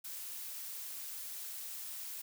blue noise, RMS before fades -44 dBFS, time 0.04-2.22 s, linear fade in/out 10 ms, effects none

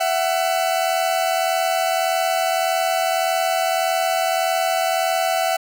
40% pulse tone pair together, 667 / 748.7 Hz, E5 / F#5, +20 / +20 cents, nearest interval major second, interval 200 cents, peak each -20 dBFS, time 0-5.57 s, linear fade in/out 10 ms, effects none

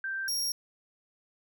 sine / sawtooth tone pair in turn, 1568 / 5588 Hz, G6 / F8, 0 / 0 cents, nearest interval octave + minor seventh, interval 2200 cents, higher second, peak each -31 / -26 dBFS, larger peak second, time 0.04-0.28 / 0.28-0.52 s, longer neither, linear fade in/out 2 ms, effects none

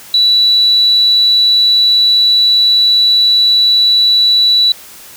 sine tone, 3945 Hz, B7, 3 cents flat, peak -6 dBFS, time 0.14-4.72 s, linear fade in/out 2 ms, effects white hiss -35 dBFS RMS until 5.16 s

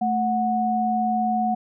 sine tone pair together, 220 / 734.9 Hz, A3 / F#5, 0 / -12 cents, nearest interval octave + major sixth, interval 2088 cents, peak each -24 / -21 dBFS, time 0.01-1.55 s, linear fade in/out 10 ms, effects none

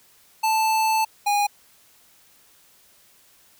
square tone pair in turn, 880 / 820.1 Hz, A5 / G#5, 0 / -22 cents, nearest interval minor second, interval 122 cents, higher first, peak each -19 / -19 dBFS, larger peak neither, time 0.43-1.05 / 1.26-1.47 s, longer first, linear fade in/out 10 ms, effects white hiss -56 dBFS RMS until 3.59 s

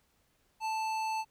sine tone with tanh clipping, 880 Hz, A5, in tune, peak -33 dBFS, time 0.6-1.25 s, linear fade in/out 50 ms, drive 17 dB, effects pink hiss -72 dBFS RMS until 1.3 s

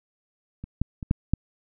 clicks, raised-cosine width 5 ms, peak -23 / -11 / -21 / -8 / -8 dBFS, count 5, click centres 0.64 / 0.816 / 1.028 / 1.111 / 1.336 s, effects none

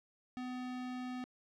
square tone, 251.5 Hz, B3, 32 cents sharp, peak -40 dBFS, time 0.37-1.24 s, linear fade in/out 0 ms, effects low-pass 4000 Hz 12 dB/octave + 12-bit

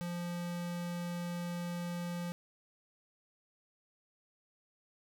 square tone, 174.1 Hz, F3, 5 cents flat, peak -37 dBFS, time 0.01-2.32 s, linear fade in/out 0 ms, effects none

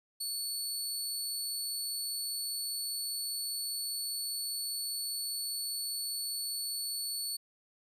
20% pulse tone, 4435 Hz, C#8, in tune, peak -28 dBFS, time 0.2-7.37 s, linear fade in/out 10 ms, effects resampled to 32000 Hz

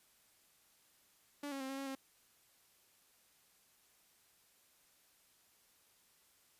sawtooth tone with pitch steps, 288.1 / 273.5 / 265 / 270.7 / 273.8 / 268.3 Hz, D4 / C#4 / C4 / C#4 / C#4 / C4, -33 / -23 / +22 / -41 / -21 / +44 cents, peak -37 dBFS, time 1.43-1.952 s, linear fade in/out 5 ms, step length 87 ms, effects white hiss -70 dBFS RMS until 6.59 s + resampled to 32000 Hz

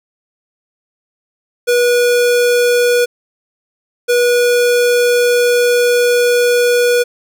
square tone pair in turn, 485.1 / 485.1 Hz, B4 / B4, -31 / -31 cents, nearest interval unison, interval 0 cents, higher neither, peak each -10 dBFS, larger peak neither, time 1.67-3.06 / 4.08-7.04 s, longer second, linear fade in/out 20 ms, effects none

